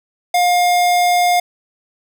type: tone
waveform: square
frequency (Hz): 710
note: F5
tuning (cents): +28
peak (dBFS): -12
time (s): 0.34-1.4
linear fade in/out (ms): 5
effects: none